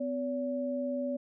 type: tone pair together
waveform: sine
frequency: 253.9 / 570 Hz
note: B3 / C#5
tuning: +48 / +48 cents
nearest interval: octave + major second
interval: 1400 cents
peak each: -33 / -33 dBFS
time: 0-1.17 s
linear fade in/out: 10 ms
effects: none